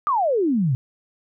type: exponential sweep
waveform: sine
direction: down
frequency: 1243 to 119.9 Hz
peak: -17 dBFS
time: 0.07-0.75 s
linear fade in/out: 0 ms
effects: none